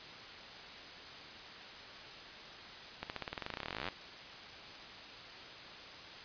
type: accelerating click train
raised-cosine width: 0.3 ms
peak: -22 dBFS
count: 29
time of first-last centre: 3.03-3.887 s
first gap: 69 ms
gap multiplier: 0.93
effects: white hiss -49 dBFS RMS until 6.24 s + resampled to 11025 Hz